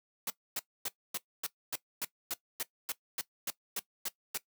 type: noise bursts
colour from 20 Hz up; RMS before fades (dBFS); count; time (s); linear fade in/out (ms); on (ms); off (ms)
white; -35; 15; 0.27-4.375; 2; 31; 260
effects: noise-tail reverb RT60 0.1 s tail -18 dB re dry + high-pass 150 Hz 12 dB/octave